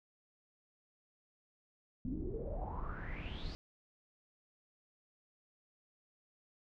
brown noise with low-pass filter sweep, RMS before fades -41 dBFS, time 2.05-3.55 s, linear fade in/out 0 ms, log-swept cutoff 230 to 4900 Hz, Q 8.8, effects none

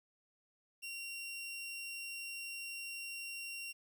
sawtooth tone, 2752 Hz, F7, 26 cents flat, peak -39 dBFS, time 0.82-3.73 s, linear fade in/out 20 ms, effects 12-bit

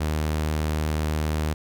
sawtooth tone, 77 Hz, D#2, 17 cents flat, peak -19 dBFS, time 0-1.54 s, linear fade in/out 10 ms, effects none

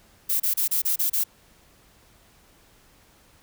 violet noise bursts, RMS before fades -23 dBFS, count 7, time 0.29-1.24 s, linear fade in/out 10 ms, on 110 ms, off 30 ms, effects pink hiss -57 dBFS RMS until 3.42 s

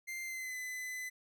45% pulse tone with pitch glide, 2093 to 2015 Hz, C7 to B6, 0 to +34 cents, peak -39 dBFS, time 0.07-1.1 s, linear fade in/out 20 ms, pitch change -66 cents, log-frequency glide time 0.24-0.56 s, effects none

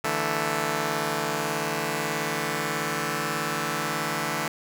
5% pulse chord, D suspended second, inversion none, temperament just, 146.83 / 165.19 / 220.2 Hz, D3 / E3 / A3, 0 / +4 / +2 cents, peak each -19 dBFS, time 0.04-4.48 s, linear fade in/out 2 ms, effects none

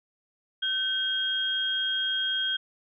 sine tone pair together, 1533 / 3248 Hz, G6 / G#7, -39 / -39 cents, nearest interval octave + minor second, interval 1300 cents, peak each -31 / -26 dBFS, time 0.62-2.57 s, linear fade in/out 10 ms, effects none

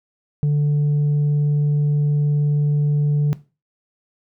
sine tone with tanh clipping, 146.83 Hz, D3, in tune, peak -15 dBFS, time 0.43-3.33 s, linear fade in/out 0 ms, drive 2 dB, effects noise-tail reverb RT60 0.3 s tail -17 dB re dry

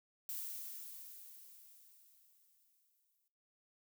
violet noise with exponential decay, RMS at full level -42 dBFS, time 0.29-3.28 s, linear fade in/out 0 ms, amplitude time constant 650 ms, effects noise-tail reverb RT60 0.5 s tail -17 dB re dry

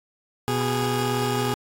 20% pulse tone pair together, 123.47 / 412.6 Hz, B2 / G#4, 0 / -11 cents, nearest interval octave + major sixth, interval 2089 cents, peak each -20 dBFS, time 0.48-1.54 s, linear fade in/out 0 ms, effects AAC 64 kbps

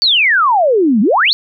sine exponential two-way sweep, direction down then up, 4651 to 194.4 to 4651 Hz, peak -8 dBFS, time 0.02-1.33 s, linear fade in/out 0 ms, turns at 1.01 s, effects none

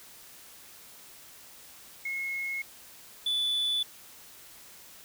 sine tone pair in turn, 2169 / 3474 Hz, C#7 / A7, -38 / -23 cents, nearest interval minor sixth, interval 815 cents, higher second, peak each -30 / -23 dBFS, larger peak second, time 2.05-2.62 / 3.26-3.83 s, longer neither, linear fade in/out 5 ms, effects tanh soft clip ceiling -25 dBFS + white hiss -51 dBFS RMS until 5.04 s

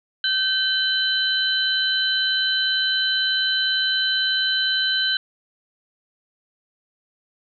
sine tone cluster, 1546 / 3060 / 4011 Hz, G6 / G7 / B7, -24 / -42 / +26 cents, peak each -23 dBFS, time 0.24-5.17 s, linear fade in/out 2 ms, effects none

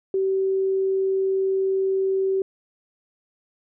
sine tone, 384.1 Hz, G4, 35 cents flat, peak -19 dBFS, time 0.14-2.42 s, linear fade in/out 2 ms, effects none

